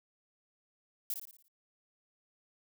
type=noise with echo; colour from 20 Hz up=violet; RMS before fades=-35 dBFS; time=1.1-1.14 s; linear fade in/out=2 ms; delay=57 ms; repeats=6; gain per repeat=-6 dB; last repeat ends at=1.482 s; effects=none